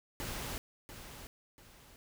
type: noise with echo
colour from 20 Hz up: pink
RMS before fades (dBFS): -40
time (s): 0.2-0.58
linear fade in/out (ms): 0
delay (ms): 690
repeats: 2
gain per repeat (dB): -9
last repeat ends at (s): 1.96
effects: none